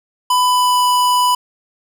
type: tone with pitch glide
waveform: square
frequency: 998 to 991.7 Hz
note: B5 to B5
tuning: +18 to +7 cents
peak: -12 dBFS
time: 0.3-1.35 s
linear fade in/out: 5 ms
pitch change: -11 cents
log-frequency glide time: 0.43-0.87 s
effects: none